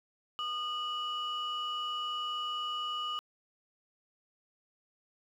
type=tone pair together; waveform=sine; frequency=1224.5 / 2936 Hz; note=D#6 / F#7; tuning=-28 / -14 cents; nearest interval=octave + minor third; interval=1514 cents; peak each=-34 / -35 dBFS; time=0.39-3.19 s; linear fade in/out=0 ms; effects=tanh soft clip ceiling -28 dBFS + 11-bit